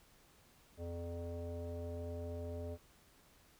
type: tone with low-pass filter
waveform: square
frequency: 85.4 Hz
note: F2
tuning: 38 cents flat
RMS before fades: -43 dBFS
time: 0.77-2.78 s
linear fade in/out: 50 ms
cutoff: 540 Hz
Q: 7.6
effects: pink hiss -66 dBFS RMS until 3.59 s